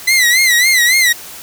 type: tone with vibrato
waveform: sawtooth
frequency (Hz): 2010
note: B6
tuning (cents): +30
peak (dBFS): -5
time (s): 0.07-1.13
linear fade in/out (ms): 10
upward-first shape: sine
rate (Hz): 3.6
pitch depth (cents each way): 110
effects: white hiss -32 dBFS RMS until 1.42 s